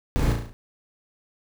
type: noise with echo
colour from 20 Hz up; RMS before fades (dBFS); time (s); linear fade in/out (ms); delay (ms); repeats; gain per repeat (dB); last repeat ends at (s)
brown; -22; 0.16-0.32; 0; 35; 6; -4; 0.53
effects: none